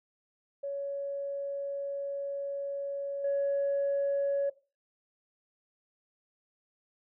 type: tone with level steps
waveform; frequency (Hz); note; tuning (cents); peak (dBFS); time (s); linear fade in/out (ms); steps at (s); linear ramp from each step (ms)
sine; 560; C#5; +18; -32 / -25; 0.63-4.5; 10; 3.24; 5
effects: noise-tail reverb RT60 0.3 s tail -17 dB re dry + tanh soft clip ceiling -23 dBFS